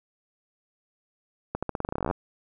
accelerating click train, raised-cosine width 1 ms, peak -14 dBFS, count 18, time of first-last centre 1.55-2.111 s, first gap 76 ms, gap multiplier 0.88, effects none

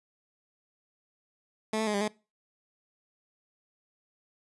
15% pulse tone with pitch steps, 217.7 / 220.4 / 210.2 / 200.9 / 212.3 Hz, A3 / A3 / G#3 / G3 / G#3, -18 / +3 / +21 / +43 / +38 cents, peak -21 dBFS, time 1.73-2.08 s, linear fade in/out 5 ms, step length 70 ms, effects noise-tail reverb RT60 0.3 s tail -22 dB re dry + resampled to 24000 Hz

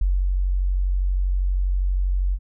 sine tone with ADSR envelope, 46.25 Hz, F#1, in tune, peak -16 dBFS, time 0.01-2.39 s, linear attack 5 ms, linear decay 250 ms, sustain -2 dB, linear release 57 ms, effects none

